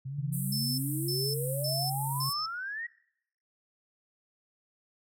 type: exponential sweep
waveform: sine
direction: up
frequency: 129.6 to 1934 Hz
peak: -34 dBFS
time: 0.05-2.87 s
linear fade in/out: 10 ms
type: tone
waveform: sine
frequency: 136.6 Hz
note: C#3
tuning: 25 cents flat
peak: -31 dBFS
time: 0.18-2.3 s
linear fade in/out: 10 ms
type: band-pass noise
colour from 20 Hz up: pink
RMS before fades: -39 dBFS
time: 0.32-2.34 s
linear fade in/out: 20 ms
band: 8200 to 15000 Hz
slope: 96 dB/octave
type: tone bursts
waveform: sine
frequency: 5274 Hz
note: E8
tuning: in tune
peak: -32 dBFS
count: 4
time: 0.52-2.46 s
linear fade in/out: 5 ms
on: 260 ms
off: 300 ms
effects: noise-tail reverb RT60 0.7 s tail -21 dB re dry